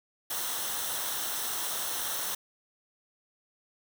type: noise with comb filter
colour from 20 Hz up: white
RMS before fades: -33 dBFS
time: 0.3-2.35 s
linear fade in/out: 5 ms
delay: 0.42 ms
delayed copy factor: -0.6
effects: none